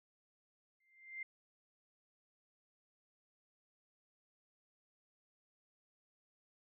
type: tone with exponential growth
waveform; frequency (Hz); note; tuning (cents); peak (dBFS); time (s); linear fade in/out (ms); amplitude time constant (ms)
sine; 2093; C7; 0; -39; 0.8-1.23; 5; 93
effects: none